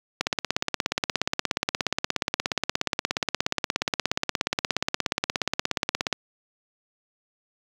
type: click train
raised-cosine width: 0.2 ms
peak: -5 dBFS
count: 101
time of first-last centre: 0.21-6.127 s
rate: 16.9 Hz
effects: high-pass 100 Hz 12 dB/octave + 7-bit